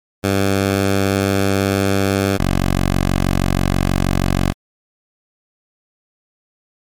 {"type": "tone pair in turn", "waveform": "10% pulse", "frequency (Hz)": [98, 46.25], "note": ["G2", "F#1"], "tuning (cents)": [0, 0], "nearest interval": "octave + minor second", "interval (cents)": 1300, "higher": "first", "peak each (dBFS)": -6, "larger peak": "neither", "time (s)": [[0.23, 2.38], [2.38, 4.53]], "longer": "neither", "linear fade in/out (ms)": 20, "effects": ["MP3 96 kbps"]}